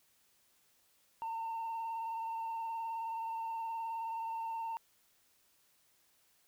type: tone with vibrato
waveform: sine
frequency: 907 Hz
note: A#5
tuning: 48 cents flat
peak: -34 dBFS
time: 1.22-4.77 s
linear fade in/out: 0 ms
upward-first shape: sine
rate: 19 Hz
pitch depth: 25 cents each way
effects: tanh soft clip ceiling -35 dBFS + white hiss -71 dBFS RMS until 6.47 s